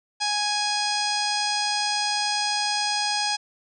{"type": "harmonic tone", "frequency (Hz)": 830.6, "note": "G#5", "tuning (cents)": 0, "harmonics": [1, 2, 3, 4, 5, 6, 7, 8, 10], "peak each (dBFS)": [-27, -33, -33, -33, -34, -27, -38, -35, -37], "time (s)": [0.2, 3.37], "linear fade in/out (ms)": 20, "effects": []}